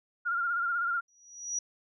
sine tone with vibrato, 1400 Hz, F6, 4 cents sharp, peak -27 dBFS, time 0.25-1.01 s, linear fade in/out 20 ms, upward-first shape sine, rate 16 Hz, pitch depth 47 cents each way
sine tone with exponential growth, 5810 Hz, F#8, 32 cents flat, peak -27 dBFS, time 1.08-1.59 s, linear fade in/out 5 ms, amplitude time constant 110 ms
effects none

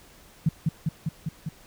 sine tone with echo, 158.2 Hz, D#3, 29 cents sharp, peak -17 dBFS, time 0.46-0.49 s, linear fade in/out 5 ms, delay 200 ms, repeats 5, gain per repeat -2 dB, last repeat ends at 1.49 s, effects pink hiss -53 dBFS RMS until 1.66 s

